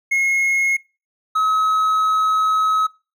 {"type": "tone pair in turn", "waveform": "triangle", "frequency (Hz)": [2163, 1280.3], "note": ["C#7", "D#6"], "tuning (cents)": [-43, 49], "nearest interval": "major sixth", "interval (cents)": 908, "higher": "first", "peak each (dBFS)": -13, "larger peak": "neither", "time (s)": [[0.11, 0.77], [1.35, 2.87]], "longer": "second", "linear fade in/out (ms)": 10, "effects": ["noise-tail reverb RT60 0.3 s tail -23 dB re dry"]}